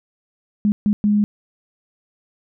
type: tone bursts at uneven times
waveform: sine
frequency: 207.7 Hz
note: G#3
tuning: in tune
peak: -13 dBFS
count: 3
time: 0.65-0.72 / 0.86-0.93 / 1.04-1.24 s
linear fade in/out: 0 ms
effects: none